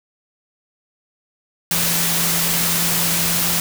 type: tone in noise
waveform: sine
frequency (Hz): 169.3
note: E3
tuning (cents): +46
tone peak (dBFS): -26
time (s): 1.71-3.6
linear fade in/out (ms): 2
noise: white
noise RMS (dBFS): -19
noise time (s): 1.71-3.6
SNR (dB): -10
effects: none